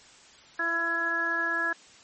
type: harmonic tone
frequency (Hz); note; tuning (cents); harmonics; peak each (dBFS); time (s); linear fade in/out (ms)
335.6; E4; +31; 1 / 2 / 3 / 4 / 5; -38 / -38 / -37 / -34 / -26; 0.59-1.73; 5
effects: white hiss -53 dBFS RMS until 2.03 s + MP3 32 kbps